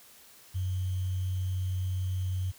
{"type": "tone with sample-and-hold", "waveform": "sine", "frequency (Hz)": 92.5, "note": "F#2", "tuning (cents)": 0, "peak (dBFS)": -28, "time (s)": [0.54, 2.52], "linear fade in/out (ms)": 20, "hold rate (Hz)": 3150, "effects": ["white hiss -55 dBFS RMS until 2.58 s"]}